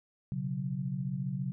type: chord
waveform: sine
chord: B suspended second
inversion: none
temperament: equal with one note detuned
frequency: 123.97 / 138.59 / 185 Hz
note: B2 / C#3 / F#3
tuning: +7 / 0 / 0 cents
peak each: -40 / -34 / -36 dBFS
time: 0.32-1.52 s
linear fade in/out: 0 ms
effects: none